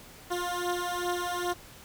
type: beating tone pair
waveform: 15% pulse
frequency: 352.5 / 355 Hz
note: F4 / F4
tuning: +16 / +28 cents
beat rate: 2.5 Hz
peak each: -26 dBFS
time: 0.3-1.54 s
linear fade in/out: 20 ms
effects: pink hiss -50 dBFS RMS until 1.84 s